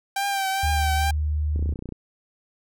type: tone with vibrato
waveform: sawtooth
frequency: 784 Hz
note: G5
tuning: in tune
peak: -19 dBFS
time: 0.16-1.11 s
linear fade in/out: 5 ms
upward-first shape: triangle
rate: 2.3 Hz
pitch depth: 45 cents each way
type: tone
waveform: sine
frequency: 75.5 Hz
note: D2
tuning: 48 cents sharp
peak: -21 dBFS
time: 0.63-1.74 s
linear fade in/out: 5 ms
type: click train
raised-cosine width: 3 ms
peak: -21 dBFS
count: 12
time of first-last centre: 1.56-1.923 s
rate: 30.3 Hz
effects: none